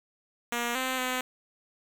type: tone with pitch steps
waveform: 5% pulse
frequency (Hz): 238 / 259 / 254.4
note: A#3 / C4 / C4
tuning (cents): +36 / -17 / -48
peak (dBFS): -17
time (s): 0.52-1.21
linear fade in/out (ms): 2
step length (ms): 230
effects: 8-bit